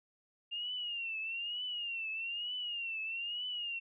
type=tone with vibrato; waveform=sine; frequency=2794 Hz; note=F7; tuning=in tune; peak=-36 dBFS; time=0.51-3.8 s; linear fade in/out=20 ms; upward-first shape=triangle; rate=1.1 Hz; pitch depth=130 cents each way; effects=none